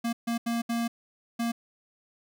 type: tone bursts at uneven times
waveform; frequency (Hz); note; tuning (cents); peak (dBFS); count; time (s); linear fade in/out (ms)
square; 233.3; A#3; +2; -27; 5; 0.04-0.13 / 0.27-0.38 / 0.46-0.62 / 0.69-0.88 / 1.39-1.52; 10
effects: none